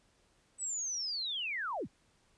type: linear sweep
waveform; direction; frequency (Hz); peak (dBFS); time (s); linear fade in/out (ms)
sine; down; 8100 to 30.31; -34; 0.58-1.88; 50
effects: pink hiss -70 dBFS RMS until 2.37 s + resampled to 22050 Hz